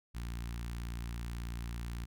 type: tone with notch filter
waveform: sawtooth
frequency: 58.27 Hz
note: A#1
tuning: in tune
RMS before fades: -40 dBFS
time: 0.14-2.06 s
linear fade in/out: 20 ms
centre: 520 Hz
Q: 0.52
effects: none